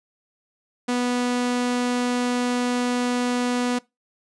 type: tone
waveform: sawtooth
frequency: 245.8 Hz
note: B3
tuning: 8 cents flat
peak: -17 dBFS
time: 0.88-3.79 s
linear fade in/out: 10 ms
effects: noise-tail reverb RT60 0.2 s tail -21 dB re dry + resampled to 22050 Hz